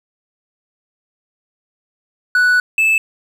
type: tone pair in turn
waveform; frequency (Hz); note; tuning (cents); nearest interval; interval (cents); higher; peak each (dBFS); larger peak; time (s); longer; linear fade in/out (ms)
triangle; 1480 / 2624; F#6 / E7; 0 / -9; minor seventh; 991; second; -8 / -9; first; 2.35-2.6 / 2.78-2.98; first; 2
effects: 8-bit